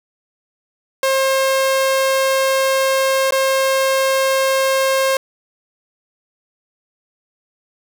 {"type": "tone with dropouts", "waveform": "sawtooth", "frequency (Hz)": 534, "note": "C5", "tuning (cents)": 35, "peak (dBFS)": -10, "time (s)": [1.03, 5.17], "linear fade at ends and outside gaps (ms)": 2, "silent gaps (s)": [3.308, 3.322], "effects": []}